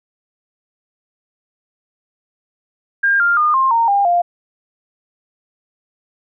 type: tone with pitch steps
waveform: sine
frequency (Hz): 1606 / 1398.1 / 1217.1 / 1059.6 / 922.4 / 803 / 699.1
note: G6 / F6 / D#6 / C6 / A#5 / G5 / F5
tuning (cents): +41 / +1 / -39 / +22 / -19 / +41 / +2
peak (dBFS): -11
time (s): 3.03-4.22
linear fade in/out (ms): 10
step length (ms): 170
effects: none